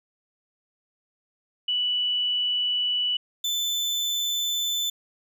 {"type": "tone pair in turn", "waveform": ["sine", "35% pulse"], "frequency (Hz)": [2960, 3521], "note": ["F#7", "A7"], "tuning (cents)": [0, 0], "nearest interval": "minor third", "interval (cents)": 300, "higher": "second", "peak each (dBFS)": -22, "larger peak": "neither", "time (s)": [[1.68, 3.17], [3.44, 4.9]], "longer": "first", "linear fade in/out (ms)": 5, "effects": []}